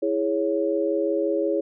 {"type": "chord", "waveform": "sine", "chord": "C# minor", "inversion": "first", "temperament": "equal", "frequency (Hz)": [329.6, 415.3, 554.4], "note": ["E4", "G#4", "C#5"], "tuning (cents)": [0, 0, 0], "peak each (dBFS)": -25, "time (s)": [0.02, 1.61], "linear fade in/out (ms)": 10, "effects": []}